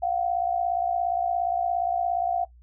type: tone pair together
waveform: sine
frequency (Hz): 698.5 / 755.7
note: F5 / F#5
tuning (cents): 0 / +36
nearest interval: minor second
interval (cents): 136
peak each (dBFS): -25 / -27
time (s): 0.02-2.45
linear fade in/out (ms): 10
effects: noise-tail reverb RT60 0.1 s tail -17 dB re dry + added 60 Hz sine -49 dBFS peak until 2.62 s